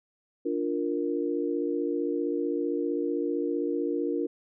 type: chord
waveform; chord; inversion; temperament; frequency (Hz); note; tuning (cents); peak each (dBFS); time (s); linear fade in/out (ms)
sine; Bb major; first; equal; 293.7 / 349.2 / 466.2; D4 / F4 / Bb4; 0 / 0 / 0; -30 / -30 / -31; 0.45-4.27; 10
effects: none